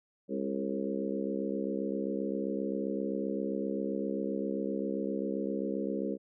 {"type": "harmonic tone with a mistuned harmonic", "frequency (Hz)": 67.6, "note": "C#2", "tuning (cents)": -43, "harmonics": [3, 4, 5, 6, 7, 8], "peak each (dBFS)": [-36, -37, -38, -39, -39, -40], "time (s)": [0.28, 6.18], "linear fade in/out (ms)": 50, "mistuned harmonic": 7, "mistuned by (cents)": -27, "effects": []}